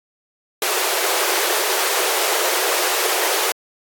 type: high-pass noise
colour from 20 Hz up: pink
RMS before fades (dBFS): -20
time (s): 0.62-3.52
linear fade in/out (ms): 2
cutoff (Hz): 350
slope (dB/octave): 96
effects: AAC 64 kbps